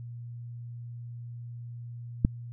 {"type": "click", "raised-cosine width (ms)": 5, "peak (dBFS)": -8, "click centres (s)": 2.249, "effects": ["added 119 Hz sine -38 dBFS peak until 2.52 s"]}